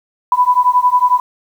sine beating tone pair, 987.8 / 998.8 Hz, B5 / B5, 0 / +19 cents, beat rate 11 Hz, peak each -12 dBFS, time 0.32-1.2 s, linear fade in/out 2 ms, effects 7-bit

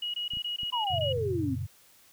sine tone bursts, 2901 Hz, F#7, 35 cents flat, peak -30 dBFS, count 8, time 0.02-1.127 s, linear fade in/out 5 ms, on 120 ms, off 21 ms
clicks, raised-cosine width 5 ms, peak -32 dBFS, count 4, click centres 0.336 / 0.371 / 0.633 / 1.18 s
sine exponential sweep, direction down, 1025 to 246.9 Hz, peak -28 dBFS, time 0.72-1.56 s, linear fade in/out 20 ms
sine chord, F# major, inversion none, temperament equal, 92.5 / 116.54 / 138.59 Hz, F#2 / A#2 / C#3, 0 / 0 / 0 cents, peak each -34 / -35 / -37 dBFS, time 0.9-1.67 s, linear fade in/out 20 ms
effects white hiss -59 dBFS RMS until 2.12 s

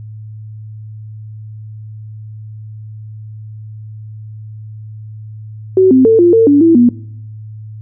sine tone with pitch steps, 376.4 / 259.8 / 447.6 / 347.5 / 452.7 / 286.6 / 330.8 / 241.1 Hz, F#4 / C4 / A4 / F4 / A4 / D4 / E4 / B3, +30 / -12 / +30 / -9 / +49 / -42 / +6 / -41 cents, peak -4 dBFS, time 5.77-6.89 s, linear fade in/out 2 ms, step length 140 ms, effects noise-tail reverb RT60 0.8 s tail -21 dB re dry + added 108 Hz sine -27 dBFS peak until 7.81 s

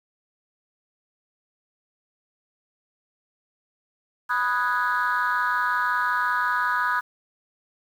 sine chord, G# minor seventh, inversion first, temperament equal with one note detuned, 987.8 / 1244.5 / 1475.7 / 1661.2 Hz, B5 / D#6 / F#6 / G#6, 0 / 0 / -5 / 0 cents, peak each -25 / -25 / -25 / -27 dBFS, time 4.29-7.01 s, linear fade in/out 20 ms, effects tanh soft clip ceiling -15 dBFS + 8-bit

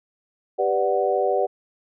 sine chord, G major seventh, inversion none, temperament equal, 392 / 493.9 / 587.3 / 740 Hz, G4 / B4 / D5 / F#5, 0 / 0 / 0 / 0 cents, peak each -24 dBFS, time 0.58-1.47 s, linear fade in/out 20 ms, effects none

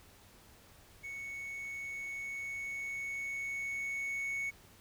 triangle tone with level ramp, 2217 Hz, C#7, in tune, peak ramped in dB -39 to -32 dBFS, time 1.03-4.51 s, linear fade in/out 20 ms, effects added 96 Hz sine -67 dBFS peak until 4.8 s + pink hiss -60 dBFS RMS until 4.8 s

